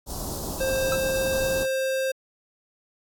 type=band-stop noise; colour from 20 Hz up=pink; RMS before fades=-32 dBFS; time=0.06-1.67 s; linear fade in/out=50 ms; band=1000 to 4600 Hz; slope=24 dB/octave
type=tone; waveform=square; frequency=529 Hz; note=C5; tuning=19 cents sharp; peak=-24 dBFS; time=0.6-2.12 s; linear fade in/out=10 ms
type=tone with exponential decay; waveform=25% pulse; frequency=1314 Hz; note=E6; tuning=6 cents flat; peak=-20 dBFS; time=0.92-1.04 s; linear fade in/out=2 ms; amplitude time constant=24 ms
effects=AAC 64 kbps